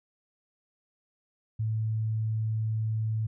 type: tone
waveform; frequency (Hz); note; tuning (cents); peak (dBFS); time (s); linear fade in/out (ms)
sine; 110; A2; 0; -26; 1.59-3.27; 10
effects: none